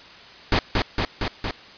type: noise with echo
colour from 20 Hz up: pink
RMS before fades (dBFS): -18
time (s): 0.52-0.59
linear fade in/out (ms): 2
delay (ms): 230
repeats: 4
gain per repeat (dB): -2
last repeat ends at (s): 1.51
effects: white hiss -44 dBFS RMS until 1.77 s + resampled to 11025 Hz